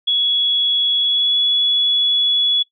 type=tone with pitch glide; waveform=sine; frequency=3365 to 3392 Hz; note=G#7 to G#7; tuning=+22 to +36 cents; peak=-13 dBFS; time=0.07-2.63 s; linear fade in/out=10 ms; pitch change=+14 cents; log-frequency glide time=0.98-1.35 s; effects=noise-tail reverb RT60 0.1 s tail -18 dB re dry